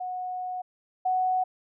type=tone pair in turn; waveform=sine; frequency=733 / 741.5 Hz; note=F#5 / F#5; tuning=-16 / +4 cents; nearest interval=unison; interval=20 cents; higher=second; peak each=-30 / -22 dBFS; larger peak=second; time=0-0.62 / 1.05-1.44 s; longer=first; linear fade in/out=10 ms; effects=none